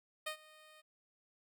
10% pulse tone with ADSR envelope, 618 Hz, D#5, 12 cents flat, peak -28 dBFS, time 0.26-0.82 s, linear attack 11 ms, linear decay 92 ms, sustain -22 dB, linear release 22 ms, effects none

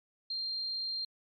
sine tone, 4186 Hz, C8, in tune, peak -33 dBFS, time 0.3-1.05 s, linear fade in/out 5 ms, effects MP3 64 kbps

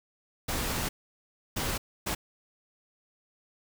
pink noise bursts at uneven times, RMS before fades -31 dBFS, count 3, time 0.48-0.89 / 1.56-1.78 / 2.06-2.15 s, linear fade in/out 10 ms, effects none

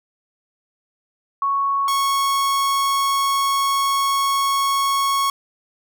sine / 45% pulse tone pair in turn, 1108.7 / 1103 Hz, C#6 / C#6, 0 / -9 cents, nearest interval unison, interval 9 cents, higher first, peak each -17 dBFS, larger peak neither, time 1.42-1.88 / 1.88-5.3 s, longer second, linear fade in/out 2 ms, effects none

